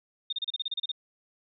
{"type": "tone bursts", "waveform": "sine", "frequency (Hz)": 3662, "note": "A#7", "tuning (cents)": -32, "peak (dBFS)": -28, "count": 11, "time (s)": [0.3, 0.917], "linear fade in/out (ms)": 5, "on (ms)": 27, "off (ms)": 32, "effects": []}